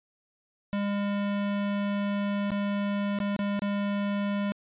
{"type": "tone with dropouts", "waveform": "square", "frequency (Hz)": 202.3, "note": "G#3", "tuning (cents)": -45, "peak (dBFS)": -27, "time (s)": [0.73, 4.52], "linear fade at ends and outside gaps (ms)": 0, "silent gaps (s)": [[2.505, 2.517], [3.188, 3.202], [3.364, 3.391], [3.593, 3.62]], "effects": ["resampled to 8000 Hz"]}